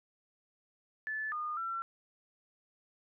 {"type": "tone with pitch steps", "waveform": "sine", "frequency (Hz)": [1740, 1221, 1351], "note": ["A6", "D#6", "E6"], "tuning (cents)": [-20, -33, 42], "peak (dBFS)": -34, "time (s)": [1.07, 1.82], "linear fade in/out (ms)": 0, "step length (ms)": 250, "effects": []}